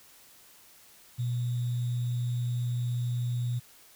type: tone with sample-and-hold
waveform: sine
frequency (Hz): 121.5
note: B2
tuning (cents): -28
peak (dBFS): -27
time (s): 1.18-3.6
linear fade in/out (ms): 20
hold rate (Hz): 3675
effects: white hiss -56 dBFS RMS until 3.95 s